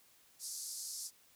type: band-pass noise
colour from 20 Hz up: pink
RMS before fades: -44 dBFS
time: 0.39-1.11 s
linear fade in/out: 50 ms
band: 4700 to 12000 Hz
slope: 48 dB/octave
effects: white hiss -66 dBFS RMS until 1.35 s